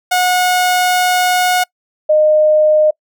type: tone pair in turn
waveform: sawtooth / sine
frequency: 727 / 613.3 Hz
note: F#5 / D#5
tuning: -31 / -25 cents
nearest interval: minor third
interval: 294 cents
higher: first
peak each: -7 dBFS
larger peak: neither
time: 0.11-1.64 / 2.09-2.91 s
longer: first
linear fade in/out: 10 ms
effects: noise-tail reverb RT60 0.1 s tail -26 dB re dry